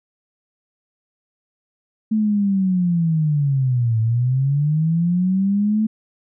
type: linear two-way sweep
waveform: sine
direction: down then up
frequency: 220 to 110 to 220 Hz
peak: -15 dBFS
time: 2.11-5.87 s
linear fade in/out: 10 ms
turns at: 4 s
effects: none